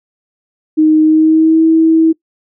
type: tone with pitch glide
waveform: sine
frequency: 311.1 to 323 Hz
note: D#4 to E4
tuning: 0 to -35 cents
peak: -5 dBFS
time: 0.77-2.13 s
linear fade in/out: 20 ms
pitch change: +65 cents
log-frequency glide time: 1.02-1.63 s
effects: noise-tail reverb RT60 0.1 s tail -22 dB re dry